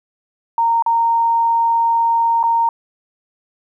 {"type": "tone with dropouts", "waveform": "sine", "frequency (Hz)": 924, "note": "A#5", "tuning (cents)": -16, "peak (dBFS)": -12, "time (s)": [0.58, 2.69], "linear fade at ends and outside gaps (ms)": 2, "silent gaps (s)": [[0.824, 0.862], [2.43, 2.437]], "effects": ["9-bit"]}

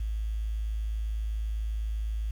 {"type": "tone with quantisation", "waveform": "sine", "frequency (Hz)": 53.9, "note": "A1", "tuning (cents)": -35, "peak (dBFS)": -28, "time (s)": [0, 2.31], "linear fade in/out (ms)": 5, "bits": 9, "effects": []}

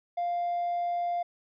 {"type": "tone", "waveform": "triangle", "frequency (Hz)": 698.5, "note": "F5", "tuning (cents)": 0, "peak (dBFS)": -24, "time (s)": [0.17, 1.23], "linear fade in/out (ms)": 10, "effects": ["tanh soft clip ceiling -23 dBFS", "resampled to 11025 Hz"]}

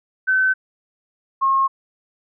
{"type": "tone pair in turn", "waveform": "sine", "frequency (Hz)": [1526, 1079], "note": ["G6", "C#6"], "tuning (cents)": [-47, -47], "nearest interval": "tritone", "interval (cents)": 600, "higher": "first", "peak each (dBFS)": -14, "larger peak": "neither", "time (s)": [[0.27, 0.54], [1.41, 1.68]], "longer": "neither", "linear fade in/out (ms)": 20, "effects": []}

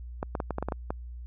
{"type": "clicks", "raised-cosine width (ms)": 1, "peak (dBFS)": -16, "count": 9, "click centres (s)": [0.229, 0.352, 0.402, 0.507, 0.584, 0.626, 0.686, 0.722, 0.905], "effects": ["added 60 Hz sine -38 dBFS peak until 1.26 s"]}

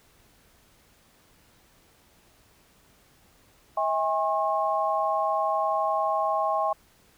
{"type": "tone cluster", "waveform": "sine", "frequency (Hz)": [643, 811, 1080], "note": ["E5", "G#5", "C#6"], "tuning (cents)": [-43, -41, -45], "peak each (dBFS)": -27, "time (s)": [3.77, 6.73], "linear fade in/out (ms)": 5, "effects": ["pink hiss -60 dBFS RMS until 7.17 s"]}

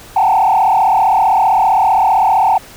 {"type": "tone with frequency modulation", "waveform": "sine", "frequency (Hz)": 825, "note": "G#5", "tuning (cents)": -12, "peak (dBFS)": -7, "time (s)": [0.16, 2.58], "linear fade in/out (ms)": 5, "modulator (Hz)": 35.4, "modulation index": 2.6, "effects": ["tanh soft clip ceiling -4 dBFS", "pink hiss -37 dBFS RMS until 2.76 s"]}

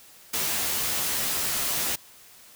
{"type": "noise with comb filter", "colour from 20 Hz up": "white", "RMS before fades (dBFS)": -27, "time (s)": [0.33, 1.96], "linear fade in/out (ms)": 10, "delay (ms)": 13, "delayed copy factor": 0.65, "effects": ["white hiss -51 dBFS RMS until 2.55 s"]}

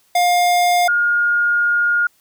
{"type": "tone pair in turn", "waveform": ["square", "sine"], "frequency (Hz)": [708, 1423.8], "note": ["F5", "F6"], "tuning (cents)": [23, 33], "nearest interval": "octave", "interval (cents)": 1210, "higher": "second", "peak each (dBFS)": -13, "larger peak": "neither", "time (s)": [[0.15, 0.88], [0.88, 2.07]], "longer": "second", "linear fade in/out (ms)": 5, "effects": ["white hiss -58 dBFS RMS until 2.2 s"]}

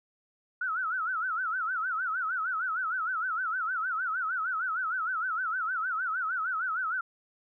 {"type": "tone with vibrato", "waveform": "sine", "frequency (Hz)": 1396.9, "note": "F6", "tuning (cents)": 0, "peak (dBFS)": -28, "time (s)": [0.61, 7.01], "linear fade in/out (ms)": 5, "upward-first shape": "sine", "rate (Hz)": 6.5, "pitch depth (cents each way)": 170, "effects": []}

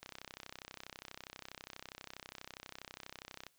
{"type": "click train", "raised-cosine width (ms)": 0.2, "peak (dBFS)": -28, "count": 112, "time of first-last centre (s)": [0.03, 3.467], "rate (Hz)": 32.3, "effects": ["white hiss -73 dBFS RMS until 3.58 s"]}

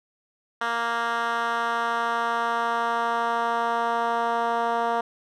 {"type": "tone with band-pass filter sweep", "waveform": "10% pulse", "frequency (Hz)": 233.1, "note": "A#3", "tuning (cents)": 0, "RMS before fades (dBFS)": -25, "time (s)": [0.61, 5.01], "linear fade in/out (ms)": 5, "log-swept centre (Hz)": [1500, 780], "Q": 1.3, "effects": []}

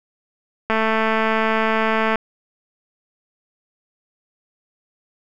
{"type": "click train", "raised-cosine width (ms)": 0.5, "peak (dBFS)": -5, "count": 323, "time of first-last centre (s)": [0.7, 2.157], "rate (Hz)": 221, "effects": []}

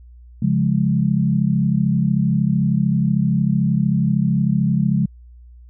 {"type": "chord", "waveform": "sine", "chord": "Db major", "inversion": "none", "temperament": "equal", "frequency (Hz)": [138.59, 174.61, 207.7], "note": ["Db3", "F3", "Ab3"], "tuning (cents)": [0, 0, 0], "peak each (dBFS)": -19, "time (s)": [0.42, 5.06], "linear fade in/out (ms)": 5, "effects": ["added 60 Hz sine -40 dBFS peak until 5.69 s"]}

